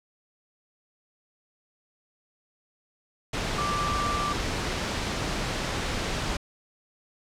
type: tone in noise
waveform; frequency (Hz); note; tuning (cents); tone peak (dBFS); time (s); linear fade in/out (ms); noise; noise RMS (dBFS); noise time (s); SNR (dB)
sine; 1174.7; D6; 0; -27; 3.58-4.33; 5; pink; -29; 3.33-6.37; -1
effects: low-pass 6000 Hz 12 dB/octave